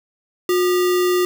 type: tone with sample-and-hold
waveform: sine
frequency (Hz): 360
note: F#4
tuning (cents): -47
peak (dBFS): -14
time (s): 0.49-1.25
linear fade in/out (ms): 2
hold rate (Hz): 1575
effects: none